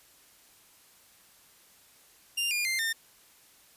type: tone with pitch steps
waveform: sawtooth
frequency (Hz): 2794 / 2418 / 2093 / 1811.7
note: F7 / D7 / C7 / A#6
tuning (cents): 0 / +50 / 0 / -50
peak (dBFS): -24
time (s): 2.37-2.93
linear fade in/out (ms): 10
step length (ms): 140
effects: white hiss -59 dBFS RMS until 3.76 s + resampled to 32000 Hz